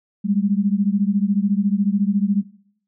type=beating tone pair; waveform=sine; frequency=196 / 210 Hz; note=G3 / G#3; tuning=0 / +19 cents; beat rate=14 Hz; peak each=-19 dBFS; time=0.24-2.43 s; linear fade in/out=20 ms; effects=noise-tail reverb RT60 0.7 s tail -20 dB re dry